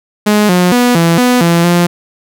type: tone with pitch steps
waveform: sawtooth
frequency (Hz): 209.7 / 179.3 / 244.9 / 167.6 / 247.9 / 169.7 / 174.1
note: G#3 / F3 / B3 / E3 / B3 / F3 / F3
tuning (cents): +17 / +46 / -14 / +29 / +7 / -49 / -5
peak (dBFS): -3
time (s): 0.26-1.87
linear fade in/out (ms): 10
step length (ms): 230
effects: none